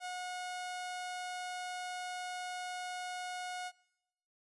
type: tone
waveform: sawtooth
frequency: 726 Hz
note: F#5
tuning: 33 cents flat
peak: -35 dBFS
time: 0-3.72 s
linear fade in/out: 50 ms
effects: noise-tail reverb RT60 0.9 s tail -23 dB re dry + resampled to 24000 Hz